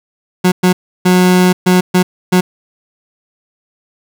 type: tone bursts at uneven times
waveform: 30% pulse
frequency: 182 Hz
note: F#3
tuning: 28 cents flat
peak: -4 dBFS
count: 6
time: 0.44-0.52 / 0.63-0.73 / 1.05-1.53 / 1.66-1.81 / 1.94-2.03 / 2.32-2.41 s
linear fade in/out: 10 ms
effects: none